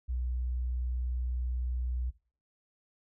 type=tone; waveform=sine; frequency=61.74 Hz; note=B1; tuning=in tune; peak=-30 dBFS; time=0.08-2.11 s; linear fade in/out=20 ms; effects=noise-tail reverb RT60 0.4 s tail -19 dB re dry